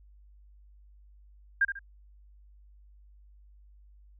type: tone with echo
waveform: sine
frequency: 1603 Hz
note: G6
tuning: 38 cents sharp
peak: -20 dBFS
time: 1.61-1.65 s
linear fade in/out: 5 ms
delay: 71 ms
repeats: 2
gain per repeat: -9 dB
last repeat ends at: 1.792 s
effects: added 50 Hz sine -53 dBFS peak until 4.19 s